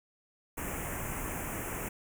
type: band-stop noise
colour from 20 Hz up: pink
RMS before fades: -37 dBFS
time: 0.57-1.89 s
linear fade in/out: 10 ms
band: 2700 to 6600 Hz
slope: 48 dB/octave
effects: none